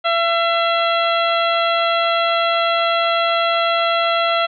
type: harmonic tone with a mistuned harmonic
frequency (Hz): 674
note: E5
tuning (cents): +38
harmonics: 1 / 2 / 3 / 4 / 5 / 6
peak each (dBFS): -18 / -19 / -26 / -26 / -24 / -30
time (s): 0.04-4.47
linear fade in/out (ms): 20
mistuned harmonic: 5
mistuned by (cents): -26
effects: none